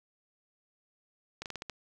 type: slowing click train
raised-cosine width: 0.2 ms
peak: -21 dBFS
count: 6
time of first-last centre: 1.42-1.697 s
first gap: 38 ms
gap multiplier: 1.19
effects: none